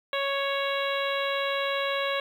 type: harmonic tone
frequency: 554.4 Hz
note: C#5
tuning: in tune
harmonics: 1 / 2 / 3 / 4 / 5 / 6 / 7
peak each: -29 / -32 / -34 / -35 / -36 / -37 / -37 dBFS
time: 0.13-2.2 s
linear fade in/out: 2 ms
effects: 9-bit